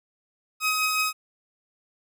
sawtooth tone pair together, 1264.4 / 2535 Hz, D#6 / D#7, +27 / +32 cents, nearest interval octave, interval 1205 cents, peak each -22 dBFS, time 0.6-1.13 s, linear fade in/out 50 ms, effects none

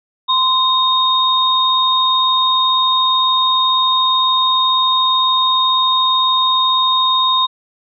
sine tone pair together, 1035 / 3713 Hz, C6 / A#7, -19 / -8 cents, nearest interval octave + minor seventh, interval 2211 cents, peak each -14 dBFS, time 0.28-7.47 s, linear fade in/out 20 ms, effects none

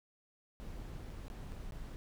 brown noise with dropouts, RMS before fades -45 dBFS, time 0.6-1.96 s, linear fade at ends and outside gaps 0 ms, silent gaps 1.096-1.102 / 1.282-1.301 / 1.521-1.525 / 1.709-1.722 s, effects none

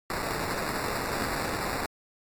violet noise with sample-and-hold, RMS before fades -31 dBFS, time 0.1-1.86 s, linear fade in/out 2 ms, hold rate 3150 Hz, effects AAC 64 kbps

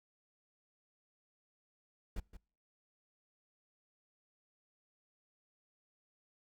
brown noise with echo, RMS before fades -38 dBFS, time 2.16-2.2 s, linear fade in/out 5 ms, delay 170 ms, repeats 1, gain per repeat -12 dB, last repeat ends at 2.37 s, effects noise-tail reverb RT60 0.5 s tail -26 dB re dry

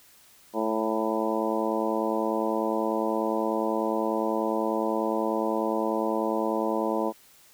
harmonic tone with a mistuned harmonic, 110 Hz, A2, in tune, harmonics 2 / 3 / 4 / 5 / 6 / 7 / 8 / 9, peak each -32 / -30 / -32 / -31 / -33 / -36 / -34 / -34 dBFS, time 0.53-7.13 s, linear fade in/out 50 ms, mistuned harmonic 8, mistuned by +26 cents, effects white hiss -56 dBFS RMS until 7.53 s

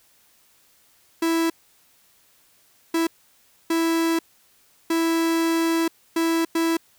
45% pulse tone bursts at uneven times, 329.6 Hz, E4, in tune, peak -19 dBFS, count 6, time 1.22-1.5 / 2.94-3.07 / 3.7-4.19 / 4.9-5.88 / 6.16-6.45 / 6.55-6.77 s, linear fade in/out 5 ms, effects white hiss -59 dBFS RMS until 6.98 s

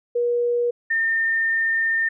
sine tone pair in turn, 480 / 1812.2 Hz, B4 / A#6, -49 / -49 cents, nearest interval octave + major seventh, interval 2300 cents, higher second, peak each -18 dBFS, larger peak neither, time 0.15-0.71 / 0.9-2.09 s, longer second, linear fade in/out 10 ms, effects none

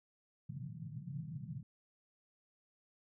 white band-pass noise, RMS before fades -45 dBFS, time 0.49-1.63 s, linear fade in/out 5 ms, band 120 to 170 Hz, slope 48 dB/octave, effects none

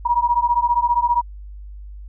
sine beating tone pair, 950 / 965 Hz, A#5 / B5, +33 / -40 cents, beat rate 15 Hz, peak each -18 dBFS, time 0.05-1.22 s, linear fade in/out 10 ms, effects added 50 Hz sine -33 dBFS peak until 2.08 s

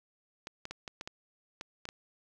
clicks, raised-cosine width 0.2 ms, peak -23 dBFS, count 9, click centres 0.471 / 0.654 / 0.71 / 0.878 / 1.011 / 1.075 / 1.611 / 1.854 / 1.889 s, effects none

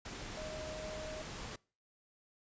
sine tone in noise, 622 Hz, D#5, 1 cent flat, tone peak -43 dBFS, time 0.37-1.22 s, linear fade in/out 5 ms, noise pink, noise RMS -45 dBFS, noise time 0.05-1.56 s, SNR -1 dB, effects noise-tail reverb RT60 0.4 s tail -25 dB re dry + resampled to 16000 Hz

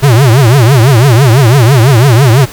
square tone with vibrato, 125.8 Hz, B2, 32 cents sharp, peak -3 dBFS, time 0.02-2.46 s, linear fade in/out 20 ms, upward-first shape triangle, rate 6 Hz, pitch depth 290 cents each way, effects pink hiss -28 dBFS RMS until 2.52 s

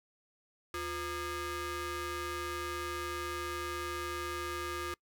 sawtooth ring-modulated tone, 430 Hz, A4, 40 cents flat, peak -29 dBFS, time 0.74-4.94 s, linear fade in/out 2 ms, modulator 783 Hz, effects noise-tail reverb RT60 0.1 s tail -24 dB re dry

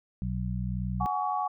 harmonic tone, 61.74 Hz, B1, in tune, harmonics 1 / 2 / 3, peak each -33 / -33 / -33 dBFS, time 0.22-1.06 s, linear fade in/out 0 ms
sine chord, F# suspended second, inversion none, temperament equal with one note detuned, 740 / 830.6 / 1128.1 Hz, F#5 / G#5 / C#6, 0 / 0 / +30 cents, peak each -31 dBFS, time 1-1.48 s, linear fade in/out 10 ms
effects none

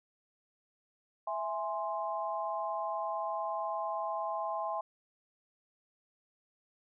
sine chord, E augmented, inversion none, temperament equal, 659.3 / 830.6 / 1046.5 Hz, E5 / G#5 / B#5, 0 / 0 / 0 cents, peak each -37 / -37 / -37 dBFS, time 1.27-4.81 s, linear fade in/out 5 ms, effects none

